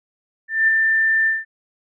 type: tone with ADSR envelope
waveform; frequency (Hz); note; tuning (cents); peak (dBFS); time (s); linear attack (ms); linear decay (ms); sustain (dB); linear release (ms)
sine; 1784; A6; +23; -11; 0.48-1.45; 200; 11; -3; 180
effects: none